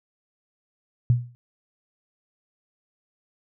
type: tone with exponential decay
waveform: sine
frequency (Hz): 121.1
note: B2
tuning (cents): -34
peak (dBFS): -12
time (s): 1.1-1.35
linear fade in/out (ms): 0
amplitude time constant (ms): 53
effects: none